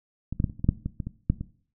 clicks, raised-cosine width 5 ms, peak -18 / -12 / -10 / -25 / -29 / -14 / -6 / -16 / -18 / -20 / -8 / -19 dBFS, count 12, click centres 0.326 / 0.401 / 0.442 / 0.498 / 0.595 / 0.644 / 0.69 / 0.86 / 1.002 / 1.07 / 1.3 / 1.41 s, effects noise-tail reverb RT60 0.5 s tail -18 dB re dry

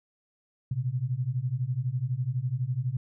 sine beating tone pair, 120 / 132 Hz, B2 / C3, -49 / +16 cents, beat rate 12 Hz, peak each -30 / -29 dBFS, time 0.71-2.97 s, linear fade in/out 5 ms, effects none

